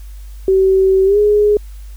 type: tone with pitch glide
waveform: sine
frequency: 382 to 416.6 Hz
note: G4 to G#4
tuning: -45 to +5 cents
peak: -8 dBFS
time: 0.48-1.57 s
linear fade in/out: 2 ms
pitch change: +150 cents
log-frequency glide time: 1.05-1.18 s
effects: added 50 Hz sine -29 dBFS peak until 1.96 s + white hiss -49 dBFS RMS until 1.96 s